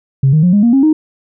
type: tone with pitch steps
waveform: sine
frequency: 135.2 / 155.3 / 178.4 / 204.9 / 235.4 / 270.4 / 310.6 Hz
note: C#3 / D#3 / F3 / G#3 / A#3 / C#4 / D#4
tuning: -43 / -3 / +37 / -23 / +17 / -43 / -3 cents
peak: -5 dBFS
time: 0.23-0.93 s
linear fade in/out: 5 ms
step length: 100 ms
effects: tanh soft clip ceiling -2 dBFS